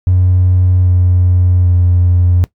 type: tone with pitch steps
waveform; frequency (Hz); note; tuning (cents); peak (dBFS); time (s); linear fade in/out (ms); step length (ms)
triangle; 91.2 / 90 / 88.81; F#2 / F#2 / F2; -24 / -47 / +30; -4; 0.07-2.44; 0; 790
effects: noise-tail reverb RT60 0.1 s tail -19 dB re dry + tanh soft clip ceiling -2 dBFS